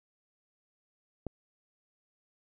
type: click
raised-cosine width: 2 ms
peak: -22 dBFS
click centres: 1.267 s
effects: none